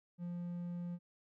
triangle tone, 174.61 Hz, F3, in tune, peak -37 dBFS, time 0.18-0.99 s, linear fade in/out 50 ms, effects none

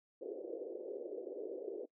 pink band-pass noise, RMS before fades -44 dBFS, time 0.21-1.86 s, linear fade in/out 10 ms, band 350 to 520 Hz, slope 48 dB/octave, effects noise-tail reverb RT60 0.1 s tail -21 dB re dry

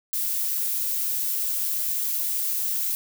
violet noise, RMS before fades -26 dBFS, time 0.13-2.95 s, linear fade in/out 0 ms, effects none

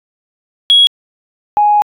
sine tone pair in turn, 3322 / 832.7 Hz, G#7 / G#5, 0 / +4 cents, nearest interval 2 octaves, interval 2396 cents, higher first, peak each -3 / -6 dBFS, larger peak first, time 0.7-0.87 / 1.57-1.82 s, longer second, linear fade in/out 0 ms, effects tanh soft clip ceiling 0 dBFS

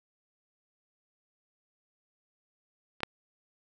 clicks, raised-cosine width 0.3 ms, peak -27 / -10 dBFS, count 2, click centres 3.005 / 3.033 s, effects none

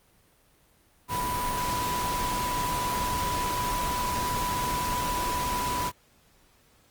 sine tone in noise, 987.8 Hz, B5, in tune, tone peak -28 dBFS, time 1.08-5.92 s, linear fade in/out 50 ms, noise pink, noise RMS -32 dBFS, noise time 1.08-5.92 s, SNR +1 dB, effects pink hiss -62 dBFS RMS until 6.9 s + Opus 32 kbps

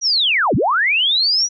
sine linear two-way sweep, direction down then up, 5920 to 87.31 to 5920 Hz, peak -13 dBFS, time 0.01-1.49 s, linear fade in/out 50 ms, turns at 0.55 s, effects none

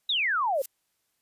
sine exponential sweep, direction down, 3951 to 509 Hz, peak -23 dBFS, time 0.09-0.62 s, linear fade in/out 5 ms
violet noise with exponential growth, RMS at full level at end -30 dBFS, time 0.53-0.66 s, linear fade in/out 5 ms, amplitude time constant 28 ms
effects white hiss -75 dBFS RMS until 1.21 s + resampled to 32000 Hz

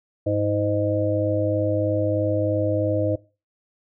harmonic tone with a mistuned harmonic, 103.1 Hz, G#2, 12 cents flat, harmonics 1 / 3 / 5 / 6, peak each -25 / -25 / -25 / -25 dBFS, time 0.26-3.16 s, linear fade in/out 10 ms, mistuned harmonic 3, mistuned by +39 cents, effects noise-tail reverb RT60 0.3 s tail -19 dB re dry

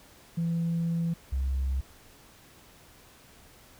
sine tone pair in turn, 167.7 / 66.55 Hz, E3 / C2, +30 / +30 cents, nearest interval octave + major third, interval 1600 cents, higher first, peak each -24 dBFS, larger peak neither, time 0.37-1.14 / 1.32-1.81 s, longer first, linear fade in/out 10 ms, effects tanh soft clip ceiling -23 dBFS + pink hiss -55 dBFS RMS until 3.79 s

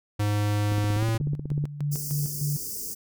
square tone with pitch glide, 103.83 to 112.58 Hz, G#2 to A2, 0 to +40 cents, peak -23 dBFS, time 0.19-1.18 s, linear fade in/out 10 ms, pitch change +140 cents, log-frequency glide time 0.96-1.05 s
click train, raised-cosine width 3 ms, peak -21 dBFS, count 16, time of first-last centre 0.72-1.64 s, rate 16.3 Hz
sine tone with tremolo, 145.6 Hz, D3, 15 cents flat, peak -24 dBFS, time 1.2-2.57 s, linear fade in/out 2 ms, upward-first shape square, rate 3.3 Hz, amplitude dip 70%
white band-stop noise, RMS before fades -34 dBFS, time 1.91-2.95 s, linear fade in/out 20 ms, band 490 to 4800 Hz, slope 96 dB/octave
effects none

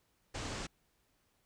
pink low-pass noise, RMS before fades -41 dBFS, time 0.34-0.67 s, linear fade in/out 10 ms, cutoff 8200 Hz, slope 48 dB/octave, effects pink hiss -75 dBFS RMS until 1.45 s

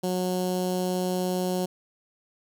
15% pulse tone with notch filter, 182.6 Hz, F#3, 23 cents flat, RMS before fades -27 dBFS, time 0.03-1.66 s, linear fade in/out 10 ms, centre 1900 Hz, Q 0.64, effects none

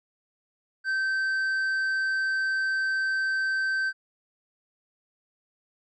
sine tone with tanh clipping, 1551 Hz, G6, 19 cents flat, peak -25 dBFS, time 0.84-3.93 s, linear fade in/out 50 ms, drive 5 dB, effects none

